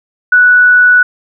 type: tone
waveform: sine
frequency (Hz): 1477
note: F#6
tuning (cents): -3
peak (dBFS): -3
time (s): 0.32-1.03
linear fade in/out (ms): 5
effects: none

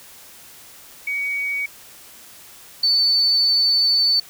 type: tone pair in turn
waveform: sine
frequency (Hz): 2253 / 4506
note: C#7 / C#8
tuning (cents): +28 / +28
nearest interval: octave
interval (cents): 1200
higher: second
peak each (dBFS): -21 / -14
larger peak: second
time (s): 1.07-1.66 / 2.83-4.2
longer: second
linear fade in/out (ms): 5
effects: white hiss -44 dBFS RMS until 4.29 s

